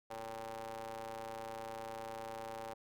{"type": "ring-modulated tone", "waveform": "sawtooth", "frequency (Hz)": 110, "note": "A2", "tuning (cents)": 0, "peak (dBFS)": -36, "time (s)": [0.1, 2.74], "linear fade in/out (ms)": 10, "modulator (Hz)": 675, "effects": []}